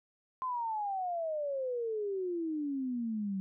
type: exponential sweep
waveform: sine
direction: down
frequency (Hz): 1046.5 to 188.6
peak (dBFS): -32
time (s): 0.42-3.4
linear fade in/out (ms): 0
effects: none